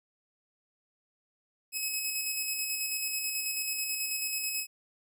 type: tone with tremolo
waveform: 10% pulse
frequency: 2562 Hz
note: E7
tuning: 50 cents flat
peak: -21 dBFS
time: 1.72-4.67 s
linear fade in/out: 50 ms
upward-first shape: square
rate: 9.2 Hz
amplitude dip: 30%
effects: none